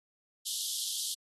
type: high-pass noise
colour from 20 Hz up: pink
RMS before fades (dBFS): -35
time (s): 0.45-1.15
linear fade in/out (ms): 20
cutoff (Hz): 3100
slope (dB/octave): 96
effects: AAC 32 kbps